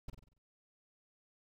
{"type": "noise with echo", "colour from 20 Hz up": "brown", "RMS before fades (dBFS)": -41, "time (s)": [0.08, 0.1], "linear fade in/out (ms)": 5, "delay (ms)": 47, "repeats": 6, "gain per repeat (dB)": -6, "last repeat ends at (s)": 0.382, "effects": []}